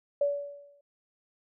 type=tone with exponential decay; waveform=sine; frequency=572 Hz; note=D5; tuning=46 cents flat; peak=-21 dBFS; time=0.21-0.81 s; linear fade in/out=5 ms; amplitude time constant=130 ms; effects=none